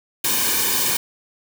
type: noise with comb filter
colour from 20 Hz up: white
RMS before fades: -20 dBFS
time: 0.24-0.97 s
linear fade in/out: 5 ms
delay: 1.5 ms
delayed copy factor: -0.8
effects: none